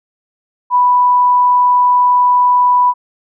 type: tone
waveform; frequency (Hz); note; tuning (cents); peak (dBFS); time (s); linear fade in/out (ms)
sine; 987.8; B5; 0; -7; 0.7-2.94; 50
effects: none